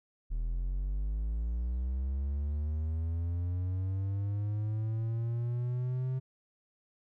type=linear sweep; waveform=triangle; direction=up; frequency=38.89 to 130.81 Hz; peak=-28 dBFS; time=0.3-6.2 s; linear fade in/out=20 ms; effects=none